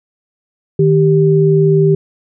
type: tone pair together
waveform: sine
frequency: 155.56 / 392 Hz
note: D#3 / G4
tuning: 0 / 0 cents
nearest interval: octave + major third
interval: 1600 cents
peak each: -10 dBFS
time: 0.79-1.95 s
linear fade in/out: 5 ms
effects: none